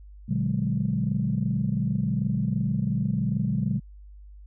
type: chord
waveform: sine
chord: G# half-diminished seventh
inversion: first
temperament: equal with one note detuned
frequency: 120.58 / 146.83 / 185 / 207.7 Hz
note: B2 / D3 / F#3 / G#3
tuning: -41 / 0 / 0 / 0 cents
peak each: -28 dBFS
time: 0.28-3.8 s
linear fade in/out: 20 ms
effects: tanh soft clip ceiling -13 dBFS + added 50 Hz sine -43 dBFS peak until 4.46 s